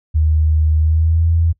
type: tone with pitch glide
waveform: sine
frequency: 77.78 to 82.88 Hz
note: D#2 to E2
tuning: 0 to +10 cents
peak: -11 dBFS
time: 0.14-1.53 s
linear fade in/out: 20 ms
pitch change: +110 cents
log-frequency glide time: 0.78-1.27 s
effects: noise-tail reverb RT60 0.1 s tail -20 dB re dry